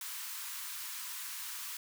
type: high-pass noise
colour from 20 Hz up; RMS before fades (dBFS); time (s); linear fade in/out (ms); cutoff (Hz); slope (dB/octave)
white; -42; 0.01-1.77; 2; 910; 96
effects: none